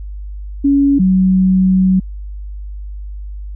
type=tone pair in turn; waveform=sine; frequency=280 / 187.32 Hz; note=C#4 / F#3; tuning=+18 / +22 cents; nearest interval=perfect fifth; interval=696 cents; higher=first; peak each=-8 dBFS; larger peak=neither; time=0.64-0.99 / 0.99-2 s; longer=second; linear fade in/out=10 ms; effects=added 50 Hz sine -24 dBFS peak until 3.55 s